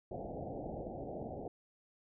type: low-pass noise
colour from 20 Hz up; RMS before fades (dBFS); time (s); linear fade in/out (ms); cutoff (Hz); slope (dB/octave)
white; -43; 0.11-1.48; 2; 780; 96
effects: none